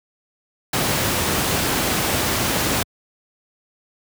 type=noise; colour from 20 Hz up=pink; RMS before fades=-20 dBFS; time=0.73-2.83 s; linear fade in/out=5 ms; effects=high-pass 80 Hz 12 dB/octave